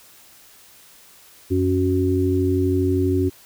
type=harmonic tone; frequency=92.5 Hz; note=F#2; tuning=in tune; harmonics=1 / 3 / 4; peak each=-21 / -21 / -21 dBFS; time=1.5-3.3 s; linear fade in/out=20 ms; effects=white hiss -49 dBFS RMS until 3.45 s